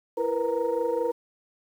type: tone cluster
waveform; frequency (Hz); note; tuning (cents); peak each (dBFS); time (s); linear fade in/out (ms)
sine; 334.6 / 470.1 / 494.9 / 928; E4 / A#4 / B4 / A#5; +26 / +15 / +4 / -8; -33 / -26 / -27 / -33; 0.17-1.12; 10
effects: tanh soft clip ceiling -15 dBFS + 9-bit